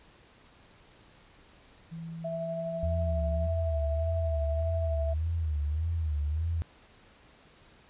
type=tone with pitch glide; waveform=sine; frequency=164.81 to 171.51 Hz; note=E3 to F3; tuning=0 to -31 cents; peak=-37 dBFS; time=1.91-3.48 s; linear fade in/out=20 ms; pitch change=+69 cents; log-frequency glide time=2.24-3.17 s
type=tone with tremolo; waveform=sine; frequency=659.3 Hz; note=E5; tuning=in tune; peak=-31 dBFS; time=2.24-5.14 s; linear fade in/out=10 ms; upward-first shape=sine; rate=12 Hz; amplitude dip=25%
type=tone with vibrato; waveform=sine; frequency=78.1 Hz; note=D#2; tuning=7 cents sharp; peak=-27 dBFS; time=2.83-6.62 s; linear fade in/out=0 ms; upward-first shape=sine; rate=1.7 Hz; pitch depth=120 cents each way
effects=pink hiss -58 dBFS RMS until 7.89 s + resampled to 8000 Hz